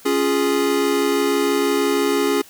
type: chord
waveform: square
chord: Db major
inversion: none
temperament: equal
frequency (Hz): 277.2 / 349.2 / 415.3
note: Db4 / F4 / Ab4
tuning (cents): 0 / 0 / 0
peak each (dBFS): -22 / -24 / -20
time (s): 0.05-2.42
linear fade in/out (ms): 10
effects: white hiss -46 dBFS RMS until 2.49 s